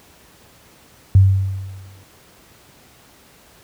sine tone with exponential decay, 96.3 Hz, G2, 30 cents flat, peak -4 dBFS, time 1.15-2.03 s, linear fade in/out 0 ms, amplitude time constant 190 ms, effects pink hiss -49 dBFS RMS until 3.63 s + high-pass 60 Hz 12 dB/octave

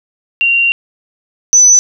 sine tone pair in turn, 2763 / 6002 Hz, F7 / F#8, -19 / +24 cents, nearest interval octave + minor second, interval 1343 cents, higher second, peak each -8 / -3 dBFS, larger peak second, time 0.41-0.72 / 1.53-1.79 s, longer first, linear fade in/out 0 ms, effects none

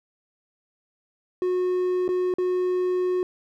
triangle tone with dropouts, 364.2 Hz, F#4, 27 cents flat, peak -19 dBFS, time 1.42-3.23 s, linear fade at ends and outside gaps 1 ms, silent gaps 2.079-2.089 / 2.339-2.384 s, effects none

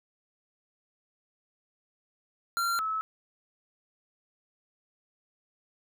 square / sine tone pair in turn, 1376 / 1298.8 Hz, F6 / E6, -26 / -26 cents, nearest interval minor second, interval 100 cents, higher first, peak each -27 / -28 dBFS, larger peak first, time 2.57-2.79 / 2.79-3.01 s, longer neither, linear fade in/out 0 ms, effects none

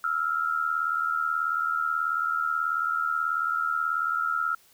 sine tone pair together, 1318.5 / 1396.9 Hz, E6 / F6, 0 / 0 cents, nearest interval minor second, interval 100 cents, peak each -27 dBFS, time 0.04-4.55 s, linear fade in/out 2 ms, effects white hiss -59 dBFS RMS until 4.73 s

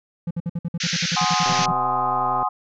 triangle tone bursts, 170 Hz, F3, 46 cents flat, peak -20 dBFS, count 16, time 0.27-1.718 s, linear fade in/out 5 ms, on 38 ms, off 56 ms
white band-pass noise, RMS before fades -25 dBFS, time 0.8-1.66 s, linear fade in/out 5 ms, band 1400 to 6400 Hz, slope 96 dB/octave
sine chord, Ab dominant seventh, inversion third, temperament equal, 740 / 830.6 / 1046.5 / 1244.5 Hz, Gb5 / Ab5 / C6 / Eb6, 0 / 0 / 0 / 0 cents, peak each -25 dBFS, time 1.16-2.49 s, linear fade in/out 10 ms
click train, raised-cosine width 1 ms, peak -18 dBFS, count 124, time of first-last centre 1.46-2.429 s, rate 127 Hz
effects none

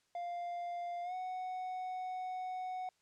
triangle tone with pitch glide, 698.5 to 740 Hz, F5 to F#5, 0 to 0 cents, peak -36 dBFS, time 0.15-2.89 s, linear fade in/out 2 ms, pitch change +100 cents, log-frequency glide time 1.03-1.14 s, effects white hiss -75 dBFS RMS until 3.01 s + low-pass 7000 Hz 12 dB/octave

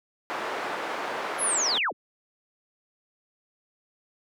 white band-pass noise, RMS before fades -32 dBFS, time 0.3-1.78 s, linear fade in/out 0 ms, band 400 to 1300 Hz, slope 12 dB/octave
sine linear sweep, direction down, 11330 to 92.5 Hz, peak -23 dBFS, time 1.38-1.93 s, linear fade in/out 50 ms
effects none

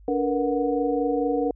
sine tone cluster, 286.6 / 457.7 / 482.2 / 733 Hz, D4 / A#4 / B4 / F#5, -42 / -32 / -41 / -16 cents, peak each -25 / -28 / -25 / -30 dBFS, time 0.08-1.51 s, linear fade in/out 2 ms, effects added 50 Hz sine -46 dBFS peak until 1.55 s

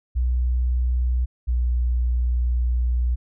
sine tone pair in turn, 61.74 / 60.71 Hz, B1 / B1, 0 / -29 cents, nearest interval unison, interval 29 cents, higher first, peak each -18 dBFS, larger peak neither, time 0.15-1.26 / 1.47-3.16 s, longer second, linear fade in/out 20 ms, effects none

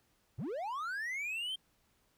triangle linear sweep, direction up, 88.7 to 3196 Hz, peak -34 dBFS, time 0.38-1.56 s, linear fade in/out 10 ms, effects pink hiss -73 dBFS RMS until 2.17 s

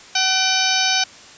harmonic tone with a mistuned harmonic, 757 Hz, F#5, 39 cents sharp, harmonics 1 / 2 / 3 / 4 / 5 / 6 / 7 / 8, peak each -24 / -24 / -24 / -24 / -24 / -24 / -24 / -24 dBFS, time 0.15-1.04 s, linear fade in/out 5 ms, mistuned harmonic 3, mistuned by +68 cents, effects white hiss -42 dBFS RMS until 1.37 s + resampled to 16000 Hz

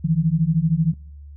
sine beating tone pair, 154.8 / 167.8 Hz, D#3 / E3, -9 / +31 cents, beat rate 13 Hz, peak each -19 dBFS, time 0.04-0.94 s, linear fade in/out 10 ms, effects noise-tail reverb RT60 0.6 s tail -25 dB re dry + added 72 Hz sine -37 dBFS peak until 1.36 s

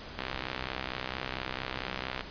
click train, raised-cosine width 0.3 ms, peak -17 dBFS, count 131, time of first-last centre 0.19-2.209 s, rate 64.4 Hz, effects pink hiss -44 dBFS RMS until 2.3 s + resampled to 11025 Hz

